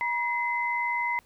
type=tone pair together; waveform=sine; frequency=958.8 / 2047 Hz; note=A#5 / C7; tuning=+48 / -38 cents; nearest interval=octave + minor second; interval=1314 cents; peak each=-28 dBFS; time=0.01-1.19 s; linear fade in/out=0 ms; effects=pink hiss -62 dBFS RMS until 1.25 s